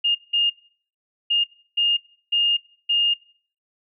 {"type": "tone bursts at uneven times", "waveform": "sine", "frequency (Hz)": 2831, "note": "F7", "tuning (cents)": 23, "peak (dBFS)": -17, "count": 6, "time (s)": [[0.04, 0.15], [0.33, 0.5], [1.3, 1.44], [1.77, 1.97], [2.32, 2.57], [2.89, 3.14]], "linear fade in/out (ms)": 10, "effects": ["noise-tail reverb RT60 0.5 s tail -20 dB re dry"]}